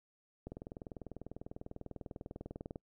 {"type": "click train", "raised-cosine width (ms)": 2, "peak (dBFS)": -30, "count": 47, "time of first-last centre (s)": [0.47, 2.759], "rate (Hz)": 20.1, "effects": ["noise-tail reverb RT60 0.1 s tail -26 dB re dry"]}